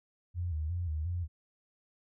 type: tone with vibrato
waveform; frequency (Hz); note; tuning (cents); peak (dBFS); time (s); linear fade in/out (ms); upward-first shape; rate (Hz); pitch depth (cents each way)
sine; 82.41; E2; 0; -31; 0.34-1.28; 50; square; 2.8; 110
effects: none